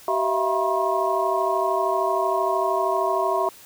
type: tone cluster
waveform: sine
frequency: 382.9 / 648 / 681 / 961 / 1076 Hz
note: G4 / E5 / F5 / B5 / C6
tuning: -41 / -30 / -44 / -48 / +48 cents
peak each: -26 dBFS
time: 0.08-3.49 s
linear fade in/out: 2 ms
effects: white hiss -47 dBFS RMS until 3.65 s